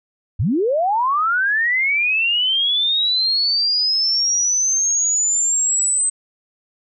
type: linear sweep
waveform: sine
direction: up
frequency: 73.42 to 8230 Hz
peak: -15 dBFS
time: 0.39-6.1 s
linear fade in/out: 10 ms
effects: none